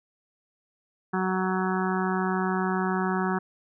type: harmonic tone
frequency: 186.7 Hz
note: F#3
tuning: 16 cents sharp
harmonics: 1 / 2 / 4 / 5 / 6 / 7 / 8 / 9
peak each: -27 / -30 / -33 / -34 / -35 / -35 / -36 / -37 dBFS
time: 1.13-3.39 s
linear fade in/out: 10 ms
effects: none